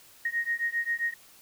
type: beating tone pair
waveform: sine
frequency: 1864.7 / 1872.2 Hz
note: A#6 / A#6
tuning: 0 / +7 cents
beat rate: 7.5 Hz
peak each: -30 dBFS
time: 0.25-1.14 s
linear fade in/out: 5 ms
effects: white hiss -55 dBFS RMS until 1.41 s